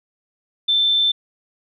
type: tone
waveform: sine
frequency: 3546 Hz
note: A7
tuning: 13 cents sharp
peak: -14 dBFS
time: 0.68-1.12 s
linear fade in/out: 10 ms
effects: none